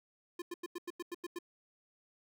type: tone bursts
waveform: square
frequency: 349.2 Hz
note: F4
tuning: in tune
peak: -39 dBFS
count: 9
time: 0.39-1.388 s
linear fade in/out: 5 ms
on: 30 ms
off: 91 ms
effects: none